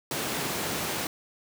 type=high-pass noise; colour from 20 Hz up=pink; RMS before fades=-31 dBFS; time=0.11-1.07 s; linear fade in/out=2 ms; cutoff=150 Hz; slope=12 dB/octave; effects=none